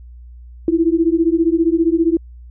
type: beating tone pair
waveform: sine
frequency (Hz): 323.8 / 338.8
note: E4 / E4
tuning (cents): -31 / +48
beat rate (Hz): 15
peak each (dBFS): -15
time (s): 0.68-2.17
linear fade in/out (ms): 2
effects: added 60 Hz sine -35 dBFS peak until 2.5 s